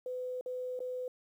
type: tone with dropouts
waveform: sine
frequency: 504 Hz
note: B4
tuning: 35 cents sharp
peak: -35 dBFS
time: 0.06-1.08 s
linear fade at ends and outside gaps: 2 ms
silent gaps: 0.411-0.46 / 0.792-0.803 s
effects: 11-bit